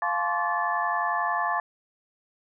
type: tone cluster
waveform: sine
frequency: 698 / 859 / 1053 / 1144 / 1743 Hz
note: F5 / A5 / C6 / D6 / A6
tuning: -1 / -42 / +11 / -46 / -17 cents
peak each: -30 dBFS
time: 0.02-1.6 s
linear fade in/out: 2 ms
effects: none